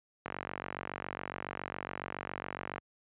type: click train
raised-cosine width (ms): 0.5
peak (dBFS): -21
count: 120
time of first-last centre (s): 0.26-2.781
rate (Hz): 47.2
effects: high-pass 80 Hz 12 dB/octave + resampled to 8000 Hz